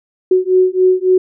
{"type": "beating tone pair", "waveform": "sine", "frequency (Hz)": [368.5, 372.1], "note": ["F#4", "F#4"], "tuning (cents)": [-7, 10], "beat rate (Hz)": 3.6, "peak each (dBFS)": -12, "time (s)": [0.31, 1.18], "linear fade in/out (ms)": 5, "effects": []}